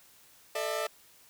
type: chord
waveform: sawtooth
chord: A suspended fourth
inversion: none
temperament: equal with one note detuned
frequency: 440 / 600 / 659.3 Hz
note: A4 / D5 / E5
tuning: 0 / +37 / 0 cents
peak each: -33 / -30 / -31 dBFS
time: 0.55-0.87 s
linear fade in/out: 5 ms
effects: white hiss -59 dBFS RMS until 1.29 s